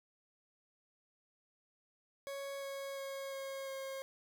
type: tone with pitch steps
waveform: 40% pulse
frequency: 554.4 / 550.3 / 546.1 / 542.1 / 538 Hz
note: C#5 / C#5 / C#5 / C#5 / C5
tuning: 0 / -13 / -26 / -39 / +48 cents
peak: -40 dBFS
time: 2.27-4.02 s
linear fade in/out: 0 ms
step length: 350 ms
effects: none